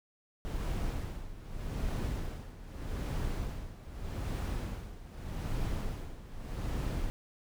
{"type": "noise with tremolo", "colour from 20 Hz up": "brown", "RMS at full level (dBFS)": -33, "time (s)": [0.45, 7.1], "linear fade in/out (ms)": 0, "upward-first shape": "sine", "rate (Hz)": 0.82, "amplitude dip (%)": 80, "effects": []}